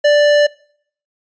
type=tone with tanh clipping; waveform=sine; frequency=587.3 Hz; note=D5; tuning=in tune; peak=-10 dBFS; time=0.04-0.47 s; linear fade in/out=10 ms; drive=17 dB; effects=noise-tail reverb RT60 0.6 s tail -23 dB re dry + resampled to 16000 Hz